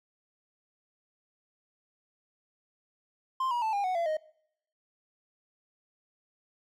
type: tone with pitch steps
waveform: triangle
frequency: 1046.5 / 959.6 / 880 / 807 / 740 / 678.6 / 622.3 Hz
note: C6 / A#5 / A5 / G#5 / F#5 / F5 / D#5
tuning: 0 / +50 / 0 / -50 / 0 / -50 / 0 cents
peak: -25 dBFS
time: 3.4-4.17 s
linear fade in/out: 5 ms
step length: 110 ms
effects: noise-tail reverb RT60 0.7 s tail -23 dB re dry